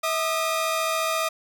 sawtooth tone pair together, 646.7 / 1219 Hz, E5 / D#6, -33 / -36 cents, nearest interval major seventh, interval 1097 cents, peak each -22 dBFS, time 0.03-1.29 s, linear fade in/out 10 ms, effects none

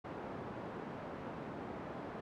pink band-pass noise, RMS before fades -45 dBFS, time 0.04-2.21 s, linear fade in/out 10 ms, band 160 to 1100 Hz, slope 12 dB/octave, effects none

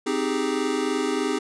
square chord, Ab major seventh, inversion first, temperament equal, 261.6 / 311.1 / 392 / 415.3 Hz, C4 / Eb4 / G4 / Ab4, 0 / 0 / 0 / 0 cents, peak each -29 dBFS, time 0.06-1.39 s, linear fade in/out 10 ms, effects resampled to 22050 Hz

